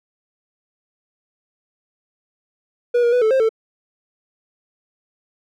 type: tone with pitch steps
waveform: triangle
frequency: 483.3 / 474.1 / 493.9 / 437.5 / 529 / 445.1 Hz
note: B4 / A#4 / B4 / A4 / C5 / A4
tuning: -38 / +29 / 0 / -10 / +19 / +20 cents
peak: -11 dBFS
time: 2.94-3.492 s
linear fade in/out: 10 ms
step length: 92 ms
effects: none